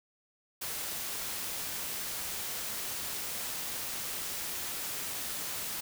white noise, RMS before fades -37 dBFS, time 0.61-5.81 s, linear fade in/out 10 ms, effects none

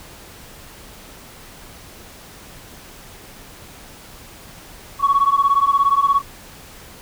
sine beating tone pair, 1108.7 / 1125.7 Hz, C#6 / C#6, 0 / +26 cents, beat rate 17 Hz, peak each -15 dBFS, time 4.99-6.22 s, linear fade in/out 50 ms, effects tanh soft clip ceiling -7 dBFS + pink hiss -41 dBFS RMS until 7.01 s

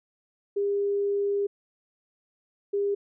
sine tone pair in turn, 403 / 403 Hz, G4 / G4, +48 / +48 cents, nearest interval unison, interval 0 cents, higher neither, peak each -23 dBFS, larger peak neither, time 0.56-1.47 / 2.73-2.95 s, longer first, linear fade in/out 10 ms, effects none

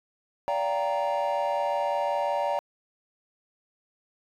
triangle chord, G minor seventh, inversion second, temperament equal with one note detuned, 578.9 / 698.5 / 784 / 932.3 Hz, D5 / F5 / G5 / Bb5, -25 / 0 / 0 / 0 cents, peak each -26 / -30 / -29 / -27 dBFS, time 0.48-2.59 s, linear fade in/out 0 ms, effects tanh soft clip ceiling -15 dBFS

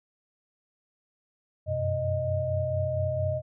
sine tone cluster, 92.6 / 97 / 127.5 / 620 Hz, F#2 / G2 / C3 / D#5, +2 / -18 / -44 / -6 cents, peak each -31 / -35 / -32 / -28 dBFS, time 1.66-3.42 s, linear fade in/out 50 ms, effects none

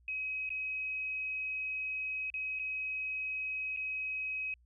sine tone with dropouts, 2540 Hz, D#7, 35 cents sharp, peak -34 dBFS, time 0.08-4.54 s, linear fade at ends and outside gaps 2 ms, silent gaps 0.492-0.503 / 2.302-2.34 / 2.59-2.595 / 3.764-3.771 s, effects added 60 Hz sine -62 dBFS peak until 4.65 s

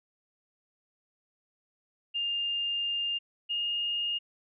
sine tone pair in turn, 2809 / 2840 Hz, F7 / F7, +9 / +28 cents, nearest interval unison, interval 19 cents, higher second, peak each -28 dBFS, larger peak neither, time 2.14-3.19 / 3.49-4.19 s, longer first, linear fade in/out 20 ms, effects none

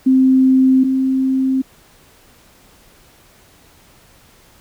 sine tone pair in turn, 261.6 / 263.7 Hz, C4 / C4, 0 / +14 cents, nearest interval unison, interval 14 cents, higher second, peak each -8 / -13 dBFS, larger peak first, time 0.06-0.84 / 0.84-1.62 s, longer neither, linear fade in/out 10 ms, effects pink hiss -49 dBFS RMS until 4.6 s

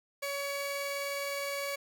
sawtooth tone pair together, 561.9 / 2267 Hz, C#5 / C#7, +23 / +38 cents, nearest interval 2 octaves, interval 2415 cents, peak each -31 / -35 dBFS, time 0.22-1.76 s, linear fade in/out 10 ms, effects none

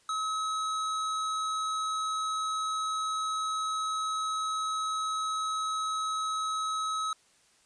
square tone, 1282 Hz, E6, 49 cents flat, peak -30 dBFS, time 0.09-7.13 s, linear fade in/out 2 ms, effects white hiss -64 dBFS RMS until 7.65 s + resampled to 22050 Hz

